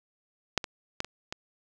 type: clicks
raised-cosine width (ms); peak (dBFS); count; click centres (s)
0.2; -6 / -17 / -12 / -21 / -17; 5; 0.577 / 0.642 / 1.004 / 1.046 / 1.325
effects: none